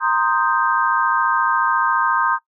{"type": "chord", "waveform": "sine", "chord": "C minor seventh", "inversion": "third", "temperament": "equal with one note detuned", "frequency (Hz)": [932.3, 1046.5, 1240.9, 1568], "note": ["Bb5", "C6", "Eb6", "G6"], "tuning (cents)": [0, 0, -5, 0], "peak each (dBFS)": -21, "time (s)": [0, 2.39], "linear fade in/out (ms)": 50, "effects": ["noise-tail reverb RT60 0.1 s tail -18 dB re dry"]}